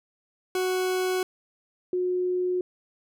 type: tone pair in turn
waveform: 40% pulse / sine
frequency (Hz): 370 / 362.8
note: F#4 / F#4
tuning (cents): 0 / -34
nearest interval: unison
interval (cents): 34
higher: first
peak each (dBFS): -23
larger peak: neither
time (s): 0.55-1.23 / 1.93-2.61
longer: neither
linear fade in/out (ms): 2
effects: none